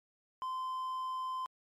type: tone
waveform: triangle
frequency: 1033 Hz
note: C6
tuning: 22 cents flat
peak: -33 dBFS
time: 0.42-1.46 s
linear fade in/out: 0 ms
effects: MP3 64 kbps